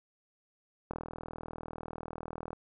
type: click train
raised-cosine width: 1 ms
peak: -24 dBFS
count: 66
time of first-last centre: 0.91-2.531 s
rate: 40.1 Hz
effects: none